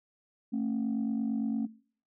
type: tone pair together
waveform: sine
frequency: 222.5 / 271.3 Hz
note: A3 / C#4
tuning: +20 / -37 cents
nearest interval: minor third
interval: 343 cents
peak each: -29 / -31 dBFS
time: 0.52-1.67 s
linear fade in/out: 20 ms
effects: noise-tail reverb RT60 0.5 s tail -22 dB re dry + tanh soft clip ceiling -24 dBFS